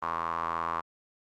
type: tone with band-pass filter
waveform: sawtooth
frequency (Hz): 83.3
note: E2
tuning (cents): +19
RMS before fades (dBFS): -32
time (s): 0.02-0.81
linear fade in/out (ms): 10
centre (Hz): 1100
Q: 6.6
effects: Opus 32 kbps